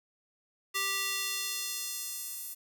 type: tone with high-pass filter sweep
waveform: square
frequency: 392 Hz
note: G4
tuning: in tune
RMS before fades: -35 dBFS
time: 0.74-2.55 s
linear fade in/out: 20 ms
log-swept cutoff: 1700 to 11000 Hz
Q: 0.79
effects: 9-bit